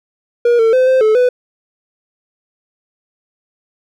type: tone with pitch steps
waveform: triangle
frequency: 477.1 / 450.6 / 513 / 520 / 433.6 / 497.7 Hz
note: A#4 / A4 / C5 / C5 / A4 / B4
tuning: +40 / +41 / -34 / -11 / -25 / +13 cents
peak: -6 dBFS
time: 0.45-1.29 s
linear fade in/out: 5 ms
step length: 140 ms
effects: none